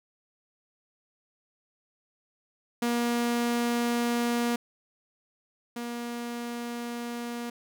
sawtooth tone pair in turn, 237.9 / 237.9 Hz, A#3 / A#3, +35 / +35 cents, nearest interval unison, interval 0 cents, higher neither, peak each -21 / -29 dBFS, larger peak first, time 2.82-4.56 / 5.76-7.5 s, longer neither, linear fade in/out 5 ms, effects none

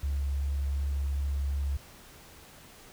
sine tone with vibrato, 69.8 Hz, C#2, 13 cents sharp, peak -27 dBFS, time 0.03-1.77 s, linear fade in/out 5 ms, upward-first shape triangle, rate 2.7 Hz, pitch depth 10 cents each way, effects pink hiss -52 dBFS RMS until 2.92 s

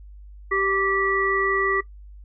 harmonic tone, 389.8 Hz, G4, 10 cents flat, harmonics 1 / 3 / 5, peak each -24 / -24 / -24 dBFS, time 0.51-1.81 s, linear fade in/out 10 ms, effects noise-tail reverb RT60 0.1 s tail -17 dB re dry + added 50 Hz sine -40 dBFS peak until 2.24 s

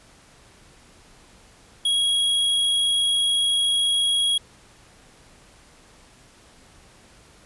square tone, 3309 Hz, G#7, 7 cents flat, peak -19 dBFS, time 1.85-4.38 s, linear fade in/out 5 ms, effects pink hiss -52 dBFS RMS until 7.45 s + resampled to 24000 Hz

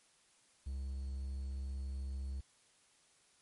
triangle tone with quantisation, 67.2 Hz, C2, 47 cents sharp, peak -36 dBFS, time 0.66-2.41 s, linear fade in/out 10 ms, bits 11, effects white hiss -69 dBFS RMS until 3.41 s + MP3 48 kbps

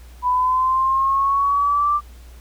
sine linear sweep, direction up, 987.8 to 1183 Hz, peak -15 dBFS, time 0.22-2.01 s, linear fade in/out 50 ms, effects added 60 Hz sine -39 dBFS peak until 2.4 s + pink hiss -51 dBFS RMS until 2.4 s

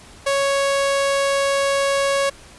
sawtooth tone, 554.4 Hz, C#5, in tune, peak -13 dBFS, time 0.26-2.3 s, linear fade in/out 10 ms, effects pink hiss -44 dBFS RMS until 2.58 s + resampled to 24000 Hz

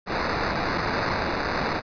white noise with sample-and-hold, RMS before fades -26 dBFS, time 0.06-1.82 s, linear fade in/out 50 ms, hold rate 3150 Hz, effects resampled to 11025 Hz

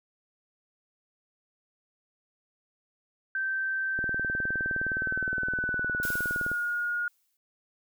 sine tone with pitch glide, 1555 to 1434.2 Hz, G6 to F6, -14 to +46 cents, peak -27 dBFS, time 3.35-7.08 s, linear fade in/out 2 ms, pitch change -140 cents, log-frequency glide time 4.82-6.58 s
click train, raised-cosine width 2 ms, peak -24 dBFS, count 50, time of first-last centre 3.99-6.516 s, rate 19.4 Hz
blue noise with exponential decay, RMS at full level -36 dBFS, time 6.03-7.37 s, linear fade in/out 1 ms, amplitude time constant 290 ms
effects none

